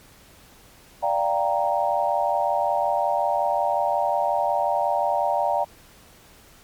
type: chord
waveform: sine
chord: G minor seventh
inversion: second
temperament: equal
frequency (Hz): 587.3 / 698.5 / 784 / 932.3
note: D5 / F5 / G5 / Bb5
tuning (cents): 0 / 0 / 0 / 0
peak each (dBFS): -25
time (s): 1.02-5.65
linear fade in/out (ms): 20
effects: pink hiss -51 dBFS RMS until 6.63 s + MP3 96 kbps